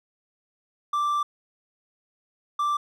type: tone pair in turn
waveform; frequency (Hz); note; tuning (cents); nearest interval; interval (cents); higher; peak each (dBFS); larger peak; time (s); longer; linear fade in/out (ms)
triangle; 1174.7 / 1174.7; D6 / D6; 0 / 0; unison; 0; neither; -20; neither; 0.93-1.23 / 2.59-2.77; first; 5
effects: none